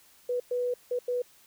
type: tone bursts at uneven times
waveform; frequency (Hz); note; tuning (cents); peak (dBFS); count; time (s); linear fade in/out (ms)
sine; 492; B4; -7; -26; 4; 0.29-0.4 / 0.51-0.74 / 0.91-0.99 / 1.08-1.22; 5
effects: white hiss -59 dBFS RMS until 1.46 s